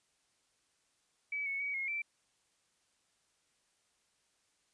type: tone with pitch steps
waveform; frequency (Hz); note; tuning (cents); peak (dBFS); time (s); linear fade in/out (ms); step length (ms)
sine; 2289 / 2208 / 2263 / 2157 / 2335; D7 / C#7 / C#7 / C#7 / D7; -45 / -7 / +35 / -48 / -11; -34; 1.32-2.02; 5; 140
effects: white hiss -75 dBFS RMS until 4.73 s + resampled to 22050 Hz